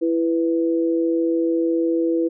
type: tone pair together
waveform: sine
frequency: 332.4 / 493.9 Hz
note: E4 / B4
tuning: +15 / 0 cents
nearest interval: perfect fifth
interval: 685 cents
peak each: -18 / -23 dBFS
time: 0.01-2.29 s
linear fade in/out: 20 ms
effects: none